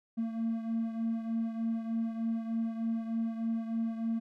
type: beating tone pair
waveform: triangle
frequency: 226.4 / 229.7 Hz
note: A3 / A#3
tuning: +50 / -25 cents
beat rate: 3.3 Hz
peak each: -29 / -35 dBFS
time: 0.17-4.2 s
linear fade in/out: 20 ms
effects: tanh soft clip ceiling -23 dBFS